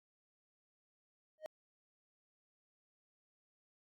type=tone with exponential growth; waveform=triangle; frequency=622.3 Hz; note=D#5; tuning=in tune; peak=-34 dBFS; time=1.38-1.46 s; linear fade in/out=0 ms; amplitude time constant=16 ms; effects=AAC 64 kbps